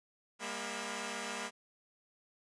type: tone cluster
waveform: 5% pulse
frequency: 201.8 / 236.7 / 655 / 1007 Hz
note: G#3 / A#3 / E5 / B5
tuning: -49 / +27 / -11 / +33 cents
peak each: -31 / -30 / -35 / -37 dBFS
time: 0.39-1.51 s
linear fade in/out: 50 ms
effects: resampled to 22050 Hz